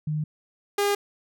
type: tone pair in turn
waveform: sine / sawtooth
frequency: 152.6 / 405.9 Hz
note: D#3 / G#4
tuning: -33 / -40 cents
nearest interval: octave + perfect fourth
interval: 1693 cents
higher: second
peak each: -24 / -17 dBFS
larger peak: second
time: 0.07-0.24 / 0.78-0.95 s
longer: neither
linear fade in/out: 5 ms
effects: none